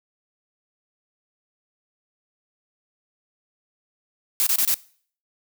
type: noise bursts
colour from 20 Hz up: blue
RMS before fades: -20 dBFS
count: 4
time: 4.4-4.742 s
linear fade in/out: 0 ms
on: 66 ms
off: 26 ms
effects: noise-tail reverb RT60 0.5 s tail -21 dB re dry